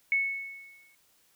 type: tone with exponential decay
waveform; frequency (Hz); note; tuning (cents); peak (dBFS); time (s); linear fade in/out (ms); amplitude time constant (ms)
sine; 2205; C#7; -10; -21; 0.12-0.95; 1; 180
effects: white hiss -66 dBFS RMS until 1.35 s